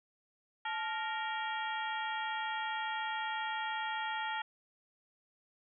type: harmonic tone with a mistuned harmonic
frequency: 465.5 Hz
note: A#4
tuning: 2 cents flat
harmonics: 2 / 3 / 4 / 5 / 6 / 7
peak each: -37 / -41 / -41 / -47 / -49 / -45 dBFS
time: 0.65-4.42 s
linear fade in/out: 5 ms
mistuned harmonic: 2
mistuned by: -110 cents
effects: none